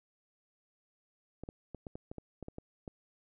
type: clicks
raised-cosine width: 2 ms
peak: -29 dBFS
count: 11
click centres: 1.436 / 1.489 / 1.747 / 1.868 / 1.955 / 2.115 / 2.183 / 2.427 / 2.484 / 2.584 / 2.878 s
effects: none